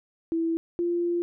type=tone pair in turn; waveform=sine; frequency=329.6 / 346 Hz; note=E4 / F4; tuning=0 / -16 cents; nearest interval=minor second; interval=84 cents; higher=second; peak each=-23 dBFS; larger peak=neither; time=0.32-0.57 / 0.79-1.22 s; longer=second; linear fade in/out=0 ms; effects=none